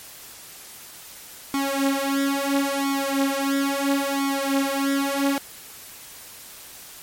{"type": "tone with flanger", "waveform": "sawtooth", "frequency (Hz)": 276.3, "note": "C#4", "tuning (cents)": -6, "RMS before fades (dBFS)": -23, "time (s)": [1.54, 5.38], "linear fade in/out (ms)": 0, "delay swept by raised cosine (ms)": [0.88, 6.68], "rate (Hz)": 0.74, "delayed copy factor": 0.9, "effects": ["white hiss -42 dBFS RMS until 7.02 s", "MP3 64 kbps"]}